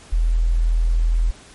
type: tone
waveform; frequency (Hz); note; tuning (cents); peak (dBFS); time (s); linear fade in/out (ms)
sine; 41.2; E1; 0; -14; 0.12-1.31; 10
effects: pink hiss -45 dBFS RMS until 1.54 s + MP3 48 kbps